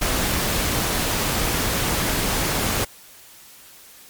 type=noise; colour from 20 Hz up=pink; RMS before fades=-22 dBFS; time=0.01-2.85 s; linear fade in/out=10 ms; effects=white hiss -46 dBFS RMS until 4.09 s + MP3 96 kbps